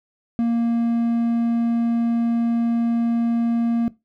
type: tone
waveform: triangle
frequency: 233.1 Hz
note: A#3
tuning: in tune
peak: -15 dBFS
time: 0.39-3.88 s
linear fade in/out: 0 ms
effects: noise-tail reverb RT60 0.2 s tail -18 dB re dry